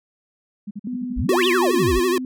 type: tone bursts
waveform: sine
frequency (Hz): 205.5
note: G#3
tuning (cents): -18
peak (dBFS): -27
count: 8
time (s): 0.67-1.305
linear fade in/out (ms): 10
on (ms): 40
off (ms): 45
type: tone with pitch glide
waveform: sine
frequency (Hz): 249 to 255.7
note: B3 to C4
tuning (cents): +14 to -40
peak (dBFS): -25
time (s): 0.87-2.25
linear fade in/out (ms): 2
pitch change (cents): +46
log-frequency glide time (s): 1.5-2.05
type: exponential two-way sweep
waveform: sine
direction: up then down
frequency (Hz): 37.85 to 3738 to 37.85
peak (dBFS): -20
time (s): 1.16-2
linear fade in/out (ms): 20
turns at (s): 1.45
type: tone with vibrato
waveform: square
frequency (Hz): 361.8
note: F#4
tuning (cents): -39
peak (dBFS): -18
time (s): 1.29-2.18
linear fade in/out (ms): 2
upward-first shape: sine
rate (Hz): 12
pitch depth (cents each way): 90
effects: none